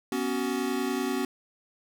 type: chord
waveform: square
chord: B suspended second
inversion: none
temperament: equal with one note detuned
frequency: 246.9 / 277.2 / 374.9 Hz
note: B3 / C#4 / F#4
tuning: 0 / 0 / +23 cents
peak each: -32 dBFS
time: 0.12-1.25 s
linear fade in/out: 2 ms
effects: none